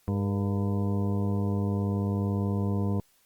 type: harmonic tone with a mistuned harmonic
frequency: 100.5 Hz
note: G2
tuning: 44 cents sharp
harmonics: 1 / 2 / 3 / 4 / 5 / 6 / 7 / 9 / 10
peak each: -27 / -29 / -37 / -38 / -39 / -48 / -45 / -46 / -46 dBFS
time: 0.08-3 s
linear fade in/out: 0 ms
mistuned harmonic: 5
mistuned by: -74 cents
effects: white hiss -65 dBFS RMS until 3.25 s + Opus 48 kbps